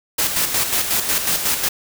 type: noise with tremolo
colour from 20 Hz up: white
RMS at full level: -18 dBFS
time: 0.18-1.69 s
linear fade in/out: 10 ms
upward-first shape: square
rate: 5.5 Hz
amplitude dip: 50%
effects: none